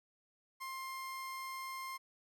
30% pulse tone, 1057 Hz, C6, 17 cents sharp, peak -39 dBFS, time 0.6-1.98 s, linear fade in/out 20 ms, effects 13-bit

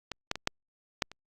clicks, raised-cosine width 0.2 ms, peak -17 / -11 / -18 / -8 / -9 / -28 dBFS, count 6, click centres 0.117 / 0.314 / 0.356 / 0.474 / 1.022 / 1.116 s, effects Opus 48 kbps

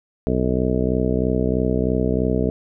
harmonic tone, 63.1 Hz, B1, 38 cents sharp, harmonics 1 / 2 / 3 / 4 / 5 / 6 / 7 / 8 / 9 / 10, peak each -25 / -26 / -24 / -24 / -29 / -28 / -24 / -36 / -34 / -30 dBFS, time 0.27-2.5 s, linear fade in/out 0 ms, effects none

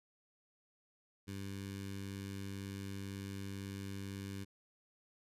15% pulse tone with notch filter, 98 Hz, G2, in tune, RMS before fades -44 dBFS, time 1.27-4.45 s, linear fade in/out 20 ms, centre 740 Hz, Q 0.54, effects resampled to 32000 Hz

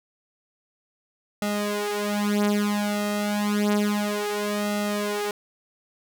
sawtooth tone with flanger, 206.9 Hz, G#3, 6 cents flat, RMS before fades -25 dBFS, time 1.42-5.31 s, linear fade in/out 2 ms, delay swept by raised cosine 1.5 to 6.4 ms, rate 0.3 Hz, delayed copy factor +0.95, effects none

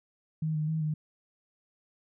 sine tone with pitch steps, 157.2 / 153.3 / 158.8 / 153.5 Hz, D#3 / D#3 / D#3 / D#3, +18 / -25 / +36 / -23 cents, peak -27 dBFS, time 0.42-0.94 s, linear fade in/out 5 ms, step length 130 ms, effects none

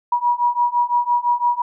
sine beating tone pair, 961 / 966.9 Hz, B5 / B5, -48 / -37 cents, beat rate 5.9 Hz, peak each -19 / -18 dBFS, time 0.12-1.62 s, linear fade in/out 5 ms, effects none

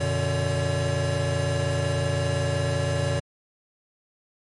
square tone cluster, 92.2 / 122.2 / 147.9 / 566 Hz, F#2 / B2 / D3 / C#5, -6 / -18 / +13 / +36 cents, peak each -29 dBFS, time 0-3.2 s, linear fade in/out 10 ms, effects MP3 48 kbps

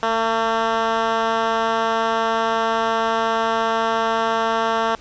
10% pulse tone with band-pass filter, 225.7 Hz, A3, 44 cents sharp, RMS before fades -20 dBFS, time 0.03-4.95 s, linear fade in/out 0 ms, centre 1100 Hz, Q 0.61, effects pink hiss -46 dBFS RMS until 5 s + resampled to 16000 Hz

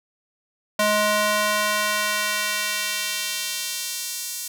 square tone with high-pass filter sweep, 210 Hz, G#3, 19 cents sharp, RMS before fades -24 dBFS, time 0.79-4.48 s, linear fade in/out 5 ms, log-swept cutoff 560 to 6700 Hz, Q 0.84, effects none

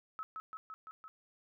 sine tone with echo, 1293 Hz, E6, 34 cents flat, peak -38 dBFS, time 0.19-0.23 s, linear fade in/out 0 ms, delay 170 ms, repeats 5, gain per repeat -2 dB, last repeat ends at 1.08 s, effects none

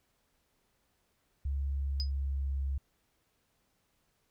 sine tone with pitch glide, 69.3 to 68.23 Hz, C#2 to C#2, 0 to -27 cents, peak -30 dBFS, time 1.45-2.78 s, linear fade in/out 5 ms, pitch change -27 cents, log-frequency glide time 1.67-2.6 s
sine tone with exponential decay, 4999 Hz, D#8, 7 cents sharp, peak -30 dBFS, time 2-2.11 s, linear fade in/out 0 ms, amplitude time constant 22 ms
effects pink hiss -75 dBFS RMS until 4.3 s

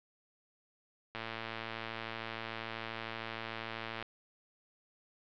click train, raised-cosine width 0.3 ms, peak -23 dBFS, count 326, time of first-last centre 1.15-4.026 s, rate 113 Hz, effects low-pass 4000 Hz 12 dB/octave

